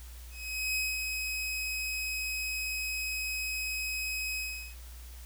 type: tone with ADSR envelope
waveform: sawtooth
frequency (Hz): 2537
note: D#7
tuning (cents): +33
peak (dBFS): -25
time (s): 0.3-4.76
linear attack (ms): 460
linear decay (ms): 210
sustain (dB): -4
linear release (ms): 390
effects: added 60 Hz sine -44 dBFS peak until 5.25 s + white hiss -54 dBFS RMS until 5.25 s